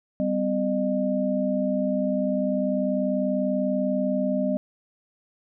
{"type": "tone cluster", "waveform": "sine", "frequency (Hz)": [196.1, 256.4, 608], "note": ["G3", "C4", "D#5"], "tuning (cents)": [1, -35, -40], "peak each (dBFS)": -26, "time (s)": [0.2, 4.57], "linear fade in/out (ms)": 0, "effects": []}